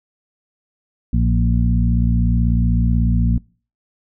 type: harmonic tone with a mistuned harmonic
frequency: 58.27 Hz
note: A#1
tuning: in tune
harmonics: 1 / 2 / 3 / 4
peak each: -16 / -19 / -21 / -22 dBFS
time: 1.13-3.38 s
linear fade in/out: 5 ms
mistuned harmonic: 2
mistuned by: -33 cents
effects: noise-tail reverb RT60 0.4 s tail -24 dB re dry